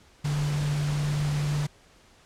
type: tone in noise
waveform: sine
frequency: 146.83 Hz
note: D3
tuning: in tune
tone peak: -24 dBFS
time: 0.24-1.67 s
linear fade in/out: 10 ms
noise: pink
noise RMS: -36 dBFS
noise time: 0.24-1.67 s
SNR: +9 dB
effects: pink hiss -57 dBFS RMS until 2.25 s + low-pass 8000 Hz 12 dB/octave